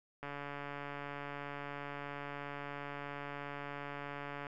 click train, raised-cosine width 0.5 ms, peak -28 dBFS, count 607, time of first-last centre 0.23-4.468 s, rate 143 Hz, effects none

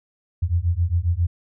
sine beating tone pair, 82.8 / 90.2 Hz, E2 / F#2, +8 / -44 cents, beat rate 7.4 Hz, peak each -21 dBFS, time 0.42-1.27 s, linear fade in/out 10 ms, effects none

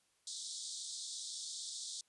pink band-pass noise, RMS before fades -45 dBFS, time 0.27-2.01 s, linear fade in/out 2 ms, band 3500 to 9200 Hz, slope 96 dB/octave, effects white hiss -75 dBFS RMS until 2.08 s + resampled to 24000 Hz

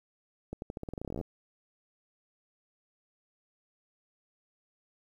accelerating click train, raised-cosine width 2 ms, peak -24 dBFS, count 19, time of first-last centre 0.53-1.212 s, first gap 91 ms, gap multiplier 0.88, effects 10-bit

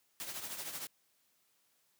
white noise with tremolo, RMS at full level -40 dBFS, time 0.2-0.87 s, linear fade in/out 0 ms, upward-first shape triangle, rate 13 Hz, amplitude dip 65%, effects white hiss -74 dBFS RMS until 1.99 s + high-pass 100 Hz 12 dB/octave

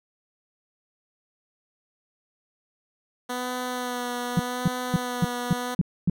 10% pulse tone with vibrato, 247.3 Hz, B3, 3 cents sharp, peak -20 dBFS, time 3.29-5.75 s, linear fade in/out 10 ms, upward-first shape sine, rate 0.84 Hz, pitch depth 23 cents each way
sine tone bursts, 174.61 Hz, F3, in tune, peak -16 dBFS, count 7, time 4.37-6.098 s, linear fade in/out 2 ms, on 24 ms, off 260 ms
effects none

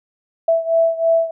sine beating tone pair, 659 / 662.1 Hz, E5 / E5, -1 / +7 cents, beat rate 3.1 Hz, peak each -15 / -18 dBFS, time 0.48-1.31 s, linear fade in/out 5 ms, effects none

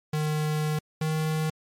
square tone pair in turn, 152.9 / 156.56 Hz, D#3 / D#3, -30 / +11 cents, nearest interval unison, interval 41 cents, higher second, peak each -25 dBFS, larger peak neither, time 0.13-0.79 / 1.01-1.5 s, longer first, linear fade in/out 5 ms, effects MP3 64 kbps

